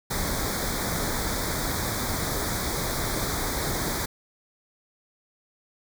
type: band-stop noise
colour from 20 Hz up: pink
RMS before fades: -28 dBFS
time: 0.1-4.06 s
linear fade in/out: 10 ms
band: 2300 to 3400 Hz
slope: 96 dB/octave
effects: none

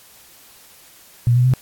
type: tone with pitch steps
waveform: sine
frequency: 120 / 124.09 / 128.32 Hz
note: B2 / B2 / C3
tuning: -49 / +9 / -33 cents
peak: -11 dBFS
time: 1.27-1.537 s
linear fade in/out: 0 ms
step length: 89 ms
effects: white hiss -47 dBFS RMS until 1.61 s + AAC 64 kbps

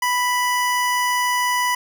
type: tone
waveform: 25% pulse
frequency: 987.8 Hz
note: B5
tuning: in tune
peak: -14 dBFS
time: 0.02-1.75 s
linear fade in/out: 5 ms
effects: none

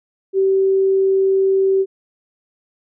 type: tone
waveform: sine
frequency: 385.6 Hz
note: G4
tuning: 28 cents flat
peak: -12 dBFS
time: 0.33-1.86 s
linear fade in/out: 50 ms
effects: none

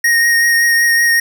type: tone with vibrato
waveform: square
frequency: 1864.7 Hz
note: A#6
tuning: in tune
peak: -10 dBFS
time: 0.04-1.2 s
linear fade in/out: 5 ms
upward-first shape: triangle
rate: 5.3 Hz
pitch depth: 17 cents each way
effects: none

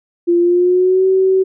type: tone with pitch glide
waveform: sine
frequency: 345.6 to 379.1 Hz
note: F4 to F#4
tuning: -18 to +42 cents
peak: -9 dBFS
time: 0.27-1.44 s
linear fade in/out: 20 ms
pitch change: +160 cents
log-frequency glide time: 0.39-1.06 s
effects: none

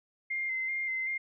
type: tone with vibrato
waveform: sine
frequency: 2090 Hz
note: C7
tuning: 2 cents flat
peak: -30 dBFS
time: 0.3-1.18 s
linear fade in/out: 10 ms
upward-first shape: square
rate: 2.6 Hz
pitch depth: 20 cents each way
effects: none

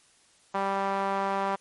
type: tone with band-pass filter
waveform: sawtooth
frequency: 196 Hz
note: G3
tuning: in tune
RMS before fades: -28 dBFS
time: 0.54-1.56 s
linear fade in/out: 10 ms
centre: 940 Hz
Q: 2
effects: white hiss -61 dBFS RMS until 1.6 s + MP3 48 kbps

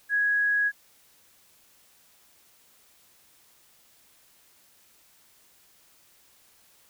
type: tone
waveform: sine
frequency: 1663 Hz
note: G#6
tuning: 2 cents sharp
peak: -21 dBFS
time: 0.09-0.72 s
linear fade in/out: 50 ms
effects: white hiss -60 dBFS RMS until 6.89 s

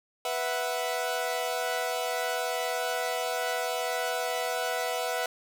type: chord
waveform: sawtooth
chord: B suspended fourth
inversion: none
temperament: equal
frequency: 493.9 / 659.3 / 740 Hz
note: B4 / E5 / F#5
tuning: 0 / 0 / 0 cents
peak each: -29 dBFS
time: 0.25-5.26 s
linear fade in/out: 2 ms
effects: 10-bit

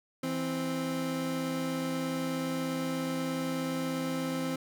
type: tone pair together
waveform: 30% pulse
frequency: 164.8 / 261.6 Hz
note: E3 / C4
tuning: 0 / 0 cents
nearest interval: minor sixth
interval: 800 cents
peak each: -34 / -29 dBFS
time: 0.23-4.56 s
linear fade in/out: 5 ms
effects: none

